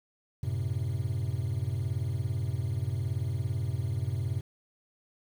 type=chord; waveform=triangle; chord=F# diminished; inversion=none; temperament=equal; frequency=92.5 / 110 / 130.81 Hz; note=F#2 / A2 / C3; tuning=0 / 0 / 0 cents; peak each=-31 dBFS; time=0.43-4.41 s; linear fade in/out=5 ms; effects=9-bit